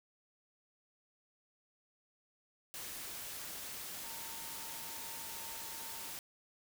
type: tone in noise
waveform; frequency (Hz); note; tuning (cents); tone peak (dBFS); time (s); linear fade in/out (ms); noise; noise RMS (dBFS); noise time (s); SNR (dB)
sine; 910; A#5; -42; -54; 4.04-6.11; 0; white; -45; 2.74-6.19; -12
effects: none